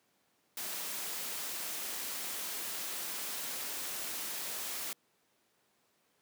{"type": "noise", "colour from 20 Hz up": "white", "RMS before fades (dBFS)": -39, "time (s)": [0.57, 4.93], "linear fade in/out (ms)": 2, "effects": ["pink hiss -73 dBFS RMS until 6.21 s", "high-pass 200 Hz 12 dB/octave"]}